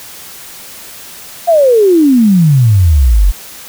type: exponential sweep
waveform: sine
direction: down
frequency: 708 to 42.67 Hz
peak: -4 dBFS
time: 1.47-3.32 s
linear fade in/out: 20 ms
effects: white hiss -31 dBFS RMS until 3.68 s